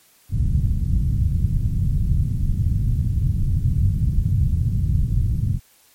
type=low-pass noise; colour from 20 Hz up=white; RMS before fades=-19 dBFS; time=0.29-5.6 s; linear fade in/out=50 ms; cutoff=130 Hz; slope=24 dB/octave; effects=white hiss -55 dBFS RMS until 5.94 s + MP3 64 kbps